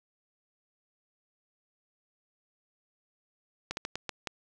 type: slowing click train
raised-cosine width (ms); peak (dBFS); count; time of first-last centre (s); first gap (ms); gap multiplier
0.2; -16; 6; 3.71-4.272; 61; 1.31
effects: none